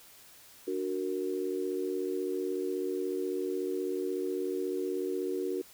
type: chord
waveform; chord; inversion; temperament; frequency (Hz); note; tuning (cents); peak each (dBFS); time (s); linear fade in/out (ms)
sine; D augmented; none; equal with one note detuned; 293.7 / 370 / 464.3; D4 / F#4 / A#4; 0 / 0 / -7; -37 / -32 / -37; 0.67-5.62; 10
effects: white hiss -55 dBFS RMS until 5.73 s